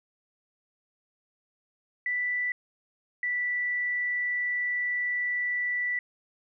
sine tone pair in turn, 1975.5 / 1966.7 Hz, B6 / B6, 0 / -8 cents, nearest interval unison, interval 8 cents, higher first, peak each -26 dBFS, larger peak neither, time 2.06-2.52 / 3.23-5.99 s, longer second, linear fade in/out 2 ms, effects none

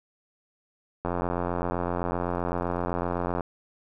click train, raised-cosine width 1 ms, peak -14 dBFS, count 208, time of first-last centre 1.05-3.408 s, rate 87.8 Hz, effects none

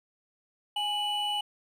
triangle tone pair together, 830.6 / 2962 Hz, G#5 / F#7, 0 / +1 cents, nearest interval octave + minor seventh, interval 2201 cents, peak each -30 / -28 dBFS, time 0.76-1.41 s, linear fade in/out 5 ms, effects none

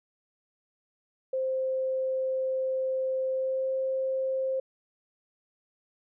sine tone with pitch glide, 523.3 to 527.5 Hz, C5 to C5, 0 to +14 cents, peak -26 dBFS, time 1.33-4.6 s, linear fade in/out 5 ms, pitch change +14 cents, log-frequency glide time 3.31-3.72 s, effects none

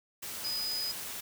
sine tone in noise, 4978 Hz, D#8, in tune, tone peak -32 dBFS, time 0.44-0.92 s, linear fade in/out 10 ms, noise white, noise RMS -40 dBFS, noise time 0.22-1.21 s, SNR +5 dB, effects none

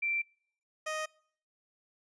sine / 15% pulse tone pair in turn, 2349 / 622.2 Hz, D7 / D#5, 0 / 0 cents, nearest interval octave + major seventh, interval 2300 cents, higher first, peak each -29 / -27 dBFS, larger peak second, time 0.02-0.22 / 0.86-1.06 s, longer neither, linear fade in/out 10 ms, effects noise-tail reverb RT60 0.6 s tail -25 dB re dry + resampled to 22050 Hz

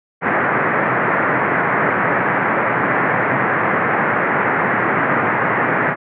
white band-pass noise, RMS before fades -17 dBFS, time 0.21-5.96 s, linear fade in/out 50 ms, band 110 to 2000 Hz, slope 48 dB/octave, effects none

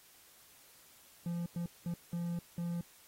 triangle tone bursts at uneven times, 171.9 Hz, F3, 27 cents flat, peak -32 dBFS, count 5, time 1.26-1.46 / 1.56-1.66 / 1.86-1.94 / 2.13-2.39 / 2.58-2.81 s, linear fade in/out 2 ms, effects white hiss -61 dBFS RMS until 3.07 s + AAC 48 kbps

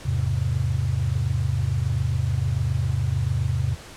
sine chord, E augmented, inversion none, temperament equal, 82.41 / 103.83 / 130.81 Hz, E2 / G#2 / B#2, 0 / 0 / 0 cents, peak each -26 / -25 / -24 dBFS, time 0.05-3.75 s, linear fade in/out 10 ms, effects pink hiss -42 dBFS RMS until 3.96 s + low-pass 9000 Hz 12 dB/octave

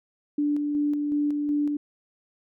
sine tone with tremolo, 293 Hz, D4, 4 cents flat, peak -21 dBFS, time 0.38-1.77 s, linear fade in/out 5 ms, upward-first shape square, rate 2.7 Hz, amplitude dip 30%, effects none

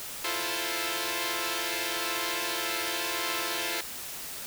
5% pulse chord, F major seventh, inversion third, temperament equal, 329.6 / 349.2 / 440 / 523.3 Hz, E4 / F4 / A4 / C5, 0 / 0 / 0 / 0 cents, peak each -24 dBFS, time 0.24-3.81 s, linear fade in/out 5 ms, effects white hiss -39 dBFS RMS until 4.46 s

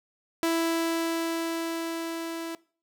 sawtooth tone with level ramp, 330.8 Hz, E4, 6 cents sharp, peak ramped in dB -19 to -29 dBFS, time 0.43-2.55 s, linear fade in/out 0 ms, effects noise-tail reverb RT60 0.4 s tail -21 dB re dry

